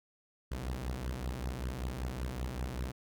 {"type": "beating tone pair", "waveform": "sawtooth", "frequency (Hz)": [60.7, 65.9], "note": ["B1", "C2"], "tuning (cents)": [-29, 13], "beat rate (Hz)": 5.2, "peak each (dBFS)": [-34, -35], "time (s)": [0.51, 2.92], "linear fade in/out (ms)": 10, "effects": []}